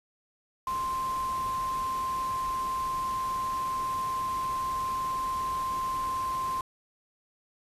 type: tone in noise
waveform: sine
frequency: 1046.5 Hz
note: C6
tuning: in tune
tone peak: -28 dBFS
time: 0.67-6.61 s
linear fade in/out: 2 ms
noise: pink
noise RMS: -43 dBFS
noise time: 0.67-6.61 s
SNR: +12 dB
effects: resampled to 32000 Hz